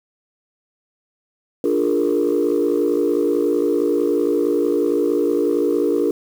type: chord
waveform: sine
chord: Bb dominant seventh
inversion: first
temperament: equal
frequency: 293.7 / 349.2 / 415.3 / 466.2 Hz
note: D4 / F4 / Ab4 / Bb4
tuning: 0 / 0 / 0 / 0 cents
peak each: -20 dBFS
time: 1.64-6.11 s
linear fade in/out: 2 ms
effects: tanh soft clip ceiling -9 dBFS + 7-bit